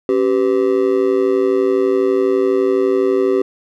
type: tone with amplitude modulation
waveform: triangle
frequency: 387.2 Hz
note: G4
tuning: 21 cents flat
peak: -6 dBFS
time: 0.09-3.42 s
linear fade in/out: 2 ms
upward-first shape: sine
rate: 112 Hz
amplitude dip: 95%
effects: none